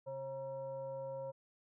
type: tone with frequency modulation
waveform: sine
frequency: 540 Hz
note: C#5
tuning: 45 cents flat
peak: -40 dBFS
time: 0.06-1.32 s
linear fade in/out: 20 ms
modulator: 405 Hz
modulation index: 0.57
effects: none